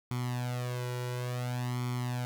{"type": "tone with flanger", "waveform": "sawtooth", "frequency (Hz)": 123.7, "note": "B2", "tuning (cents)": 3, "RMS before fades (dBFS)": -34, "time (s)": [0.11, 2.25], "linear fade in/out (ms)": 0, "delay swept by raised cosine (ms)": [0.9, 2.1], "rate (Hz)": 0.57, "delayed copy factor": 0.8, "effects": []}